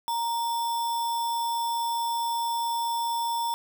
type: tone with sample-and-hold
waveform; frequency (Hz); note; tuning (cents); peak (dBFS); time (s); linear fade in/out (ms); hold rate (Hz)
sine; 932.3; A#5; 0; -25; 0.08-3.54; 0; 4410
effects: none